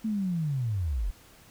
sine linear sweep, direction down, 225.1 to 38.65 Hz, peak -26 dBFS, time 0.04-1.11 s, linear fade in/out 10 ms, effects pink hiss -55 dBFS RMS until 1.5 s

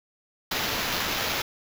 white noise with sample-and-hold, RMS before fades -28 dBFS, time 0.51-1.42 s, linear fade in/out 5 ms, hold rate 8820 Hz, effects none

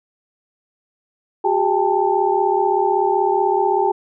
sine tone cluster, 370.1 / 406.1 / 801 / 886 Hz, F#4 / G#4 / G5 / A5, 0 / -39 / +37 / +12 cents, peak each -20 dBFS, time 1.44-3.92 s, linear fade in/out 10 ms, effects none

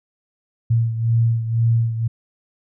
sine beating tone pair, 114.8 / 116.8 Hz, A#2 / A#2, -26 / +4 cents, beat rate 2 Hz, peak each -16 / -22 dBFS, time 0.7-2.08 s, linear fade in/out 10 ms, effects none

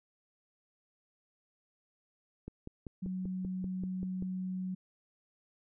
click train, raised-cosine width 3 ms, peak -29 dBFS, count 10, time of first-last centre 2.48-4.224 s, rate 5.16 Hz
sine tone, 185.5 Hz, F#3, 5 cents sharp, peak -34 dBFS, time 3.02-4.75 s, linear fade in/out 10 ms
effects none

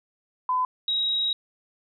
sine tone pair in turn, 1011 / 3817 Hz, B5 / A#7, +40 / +40 cents, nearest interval octave + major seventh, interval 2300 cents, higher second, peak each -21 / -22 dBFS, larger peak first, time 0.49-0.65 / 0.88-1.33 s, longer second, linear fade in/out 2 ms, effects none

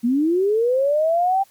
sine linear sweep, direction up, 226 to 793 Hz, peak -15 dBFS, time 0.03-1.44 s, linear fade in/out 20 ms, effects white hiss -55 dBFS RMS until 1.5 s + MP3 96 kbps

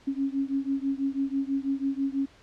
sine beating tone pair, 271.3 / 277.4 Hz, C#4 / C#4, -37 / +1 cents, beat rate 6.1 Hz, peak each -28 / -29 dBFS, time 0.07-2.26 s, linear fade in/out 10 ms, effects pink hiss -56 dBFS RMS until 2.42 s + low-pass 5000 Hz 12 dB/octave

